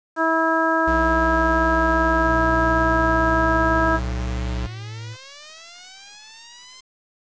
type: harmonic tone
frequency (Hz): 324.7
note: E4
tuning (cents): -26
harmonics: 1 / 2 / 3 / 4 / 5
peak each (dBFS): -23 / -23 / -23 / -23 / -23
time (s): 0.16-4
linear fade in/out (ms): 50
type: tone with vibrato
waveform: square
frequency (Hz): 61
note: B1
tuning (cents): -21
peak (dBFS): -24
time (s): 0.87-4.67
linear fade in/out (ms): 10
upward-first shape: square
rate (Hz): 0.41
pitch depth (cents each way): 10
type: tone with pitch glide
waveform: triangle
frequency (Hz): 118.3 to 111.02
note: A#2 to A2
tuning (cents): +26 to +16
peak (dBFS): -29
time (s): 2.24-5.17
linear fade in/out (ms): 50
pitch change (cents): -110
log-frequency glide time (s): 2.51-4.94
type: linear sweep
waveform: 5% pulse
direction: up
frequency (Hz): 53.7 to 1046.5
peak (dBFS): -28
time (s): 3.74-6.81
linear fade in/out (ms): 10
effects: resampled to 16000 Hz + 8-bit